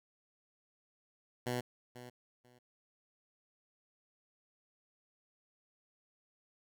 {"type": "tone with echo", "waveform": "10% pulse", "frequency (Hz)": 123.47, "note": "B2", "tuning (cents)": 0, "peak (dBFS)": -26, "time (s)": [1.46, 1.61], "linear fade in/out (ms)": 10, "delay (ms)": 490, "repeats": 2, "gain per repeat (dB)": -14, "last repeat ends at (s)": 2.59, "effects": []}